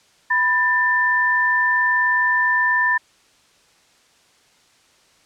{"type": "tone pair together", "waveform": "sine", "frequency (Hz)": [987.8, 1780.5], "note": ["B5", "A6"], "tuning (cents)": [0, 20], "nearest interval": "minor seventh", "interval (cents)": 1020, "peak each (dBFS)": [-21, -16], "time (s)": [0.3, 2.98], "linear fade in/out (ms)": 10, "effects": ["white hiss -56 dBFS RMS until 5.25 s", "low-pass 7000 Hz 12 dB/octave"]}